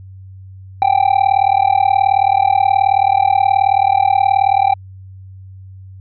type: tone with amplitude modulation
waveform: triangle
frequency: 784 Hz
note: G5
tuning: in tune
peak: -4 dBFS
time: 0.82-4.74 s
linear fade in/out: 0 ms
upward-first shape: sine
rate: 38.7 Hz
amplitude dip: 100%
effects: added 95 Hz sine -33 dBFS peak until 6 s + resampled to 11025 Hz